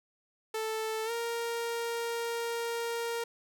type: tone with pitch glide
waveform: sawtooth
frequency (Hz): 440 to 466.2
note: A4 to A#4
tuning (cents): 0 to 0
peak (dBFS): -28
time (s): 0.54-3.24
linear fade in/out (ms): 5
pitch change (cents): +100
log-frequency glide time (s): 1.05-1.11
effects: none